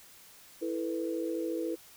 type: chord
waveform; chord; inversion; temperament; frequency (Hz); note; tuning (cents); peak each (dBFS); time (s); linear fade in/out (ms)
sine; E suspended fourth; none; equal; 329.6 / 440 / 493.9; E4 / A4 / B4; 0 / 0 / 0; -33 / -38 / -36; 0.61-1.76; 20
effects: white hiss -55 dBFS RMS until 1.96 s